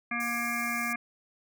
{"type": "harmonic tone", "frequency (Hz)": 237.1, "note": "A#3", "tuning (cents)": 30, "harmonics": [1, 3, 5, 7, 9, 10], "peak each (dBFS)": [-36, -40, -36, -36, -34, -36], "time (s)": [0.11, 0.96], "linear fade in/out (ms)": 5}
{"type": "high-pass noise", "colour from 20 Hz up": "pink", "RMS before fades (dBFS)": -42, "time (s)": [0.2, 0.93], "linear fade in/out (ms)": 2, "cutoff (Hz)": 5200, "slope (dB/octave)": 48}
{"effects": []}